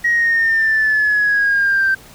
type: exponential sweep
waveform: sine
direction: down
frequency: 1900 to 1557 Hz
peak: -11 dBFS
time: 0.04-1.95 s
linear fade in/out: 10 ms
effects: tanh soft clip ceiling -8 dBFS + pink hiss -42 dBFS RMS until 2.14 s